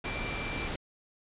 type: tone in noise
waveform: sine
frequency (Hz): 2349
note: D7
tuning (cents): 0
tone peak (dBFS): -38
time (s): 0.05-0.68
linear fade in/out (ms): 5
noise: pink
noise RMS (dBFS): -35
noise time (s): 0.04-0.76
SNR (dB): -6
effects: resampled to 8000 Hz